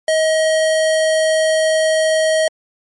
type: tone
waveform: square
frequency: 633 Hz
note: D#5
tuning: 30 cents sharp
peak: -13 dBFS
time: 0.08-2.48 s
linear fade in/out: 2 ms
effects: MP3 48 kbps